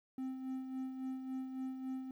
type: tone with tremolo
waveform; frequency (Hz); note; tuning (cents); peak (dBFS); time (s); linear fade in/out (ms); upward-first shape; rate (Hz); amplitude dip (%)
triangle; 261.3; C4; -2; -35; 0.18-2.11; 2; sine; 3.6; 50
effects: 12-bit